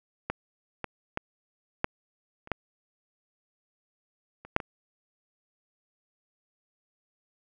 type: clicks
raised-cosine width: 0.5 ms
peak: -14 / -17 / -14 / -9 / -30 / -12 / -29 / -6 / -21 dBFS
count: 9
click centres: 0.3 / 0.843 / 1.174 / 1.844 / 2.474 / 2.517 / 4.45 / 4.564 / 4.602 s
effects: none